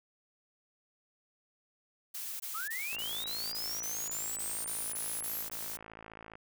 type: noise bursts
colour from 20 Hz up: blue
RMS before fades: -40 dBFS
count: 13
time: 2.14-5.772 s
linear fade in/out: 10 ms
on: 260 ms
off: 21 ms
type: linear sweep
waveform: sine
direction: up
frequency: 1200 to 11840 Hz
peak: -37 dBFS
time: 2.54-5.43 s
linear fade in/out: 10 ms
type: click train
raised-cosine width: 0.5 ms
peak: -32 dBFS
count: 189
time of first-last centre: 2.93-6.354 s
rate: 54.9 Hz
effects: none